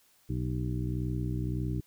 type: harmonic tone with a mistuned harmonic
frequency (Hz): 61.74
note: B1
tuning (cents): 0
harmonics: 1 / 2 / 3 / 4 / 5 / 6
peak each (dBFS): -35 / -32 / -38 / -45 / -38 / -45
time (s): 0.29-1.81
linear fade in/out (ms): 10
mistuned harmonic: 6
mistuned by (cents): +63
effects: white hiss -65 dBFS RMS until 1.86 s